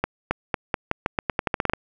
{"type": "accelerating click train", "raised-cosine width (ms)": 0.5, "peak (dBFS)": -6, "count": 15, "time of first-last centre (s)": [0.04, 1.735], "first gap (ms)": 270, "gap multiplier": 0.86, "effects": []}